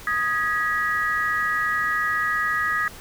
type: chord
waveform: sine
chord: G# minor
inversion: second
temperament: equal with one note detuned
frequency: 1244.5 / 1661.2 / 1927.1 Hz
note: D#6 / G#6 / B6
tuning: 0 / 0 / -43 cents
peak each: -25 dBFS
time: 0.07-2.88 s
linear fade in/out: 2 ms
effects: pink hiss -42 dBFS RMS until 3 s